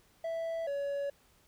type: tone pair in turn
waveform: triangle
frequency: 659.3 / 563.9 Hz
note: E5 / C#5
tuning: 0 / +30 cents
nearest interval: minor third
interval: 270 cents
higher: first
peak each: -31 / -30 dBFS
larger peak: second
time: 0.24-0.67 / 0.67-1.1 s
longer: neither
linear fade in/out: 5 ms
effects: pink hiss -66 dBFS RMS until 1.47 s